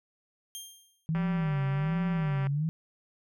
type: tone with exponential decay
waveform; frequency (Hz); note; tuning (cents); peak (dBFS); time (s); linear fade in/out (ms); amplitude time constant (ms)
15% pulse; 3196; G7; +33; -29; 0.55-1.06; 0; 110
type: tone with vibrato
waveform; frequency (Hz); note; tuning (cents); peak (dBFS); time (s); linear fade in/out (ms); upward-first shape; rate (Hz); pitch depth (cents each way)
sine; 155.56; D#3; 0; -26; 1.09-2.69; 0; sine; 1.3; 210
type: click train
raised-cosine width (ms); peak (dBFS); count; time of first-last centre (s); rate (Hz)
0.5; -25; 257; 1.15-2.47; 194
effects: none